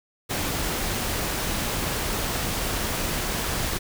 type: noise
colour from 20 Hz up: pink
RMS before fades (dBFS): -27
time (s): 0.29-3.79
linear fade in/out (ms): 20
effects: none